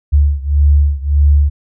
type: beating tone pair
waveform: sine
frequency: 71.7 / 73.4 Hz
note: D2 / D2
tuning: -41 / 0 cents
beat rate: 1.7 Hz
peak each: -10 / -12 dBFS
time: 0.12-1.5 s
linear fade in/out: 20 ms
effects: none